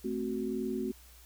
sine chord, F# diminished, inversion first, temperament equal, 220 / 261.6 / 370 Hz, A3 / C4 / F#4, 0 / 0 / 0 cents, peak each -36 / -36 / -35 dBFS, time 0.04-0.92 s, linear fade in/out 10 ms, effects added 60 Hz sine -55 dBFS peak until 1.25 s + white hiss -58 dBFS RMS until 1.25 s

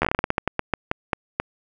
slowing click train, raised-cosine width 0.5 ms, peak -5 dBFS, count 17, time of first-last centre 0.02-1.4 s, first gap 12 ms, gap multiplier 1.23, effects none

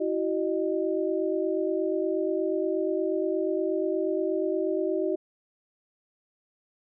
sine tone cluster, 328.7 / 377.1 / 612 Hz, E4 / F#4 / D#5, -5 / +33 / -29 cents, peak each -29 / -27 / -31 dBFS, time 0-5.16 s, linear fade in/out 10 ms, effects none

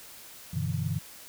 sine chord, E minor seventh, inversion first, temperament equal with one note detuned, 96.26 / 123.47 / 146.83 / 164.81 Hz, G2 / B2 / D3 / E3, -31 / 0 / 0 / 0 cents, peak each -33 dBFS, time 0.53-0.99 s, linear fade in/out 10 ms, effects white hiss -48 dBFS RMS until 1.28 s

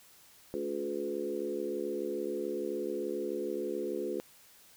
harmonic tone with a mistuned harmonic, 71.6 Hz, D2, 43 cents flat, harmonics 3 / 4 / 5 / 6 / 7, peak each -44 / -41 / -36 / -38 / -39 dBFS, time 0.54-4.2 s, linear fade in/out 0 ms, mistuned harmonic 6, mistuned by -19 cents, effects white hiss -59 dBFS RMS until 4.76 s

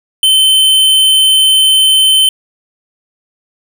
square tone, 3076 Hz, G7, 33 cents flat, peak -6 dBFS, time 0.23-2.29 s, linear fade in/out 2 ms, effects none

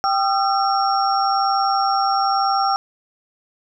sine tone cluster, 786 / 1224 / 1345 / 5530 Hz, G5 / D#6 / E6 / F8, +4 / -29 / +34 / -18 cents, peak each -18 / -24 / -22 / -26 dBFS, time 0.04-2.76 s, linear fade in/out 0 ms, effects none

